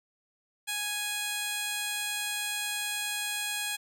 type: tone with band-pass filter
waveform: 15% pulse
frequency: 830.6 Hz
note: G#5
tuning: in tune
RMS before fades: -33 dBFS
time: 0.67-3.77 s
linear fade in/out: 20 ms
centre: 8000 Hz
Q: 0.51
effects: none